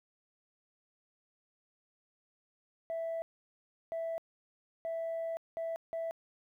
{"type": "tone bursts at uneven times", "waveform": "sine", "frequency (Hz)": 659.3, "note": "E5", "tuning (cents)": 0, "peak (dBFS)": -32, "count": 5, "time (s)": [[2.9, 3.22], [3.92, 4.18], [4.85, 5.37], [5.57, 5.76], [5.93, 6.11]], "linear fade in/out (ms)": 0, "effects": ["tanh soft clip ceiling -32 dBFS", "12-bit"]}